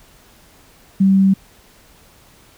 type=tone; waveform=sine; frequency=192.9 Hz; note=G3; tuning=28 cents flat; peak=-9 dBFS; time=1-1.34 s; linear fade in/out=10 ms; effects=pink hiss -49 dBFS RMS until 2.57 s